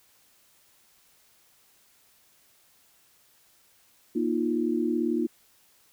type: chord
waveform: sine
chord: Bb suspended fourth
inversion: none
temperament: equal with one note detuned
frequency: 237.6 / 311.1 / 349.2 Hz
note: Bb3 / Eb4 / F4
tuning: +33 / 0 / 0 cents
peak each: -28 dBFS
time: 4.15-5.27 s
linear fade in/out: 10 ms
effects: white hiss -62 dBFS RMS until 5.92 s